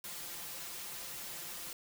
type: noise with comb filter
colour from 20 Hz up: white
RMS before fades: -44 dBFS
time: 0.04-1.73 s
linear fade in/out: 2 ms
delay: 5.8 ms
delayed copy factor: +0.9
effects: none